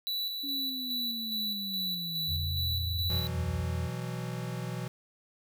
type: tone with tremolo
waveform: square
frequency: 3951 Hz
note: B7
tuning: in tune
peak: -31 dBFS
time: 0.07-3.27 s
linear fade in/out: 0 ms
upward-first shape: square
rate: 2.4 Hz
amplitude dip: 35%
type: linear sweep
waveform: sine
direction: down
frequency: 281.3 to 61.4 Hz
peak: -39 dBFS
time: 0.43-3.64 s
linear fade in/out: 10 ms
type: tone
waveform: sine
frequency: 86.1 Hz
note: F2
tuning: 24 cents flat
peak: -31 dBFS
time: 2.27-3.9 s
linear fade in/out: 50 ms
type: chord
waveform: square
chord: B suspended fourth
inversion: none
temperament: equal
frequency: 123.47 / 164.81 / 185 Hz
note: B2 / E3 / F#3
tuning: 0 / 0 / 0 cents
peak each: -37 / -39 / -43 dBFS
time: 3.1-4.88 s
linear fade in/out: 0 ms
effects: none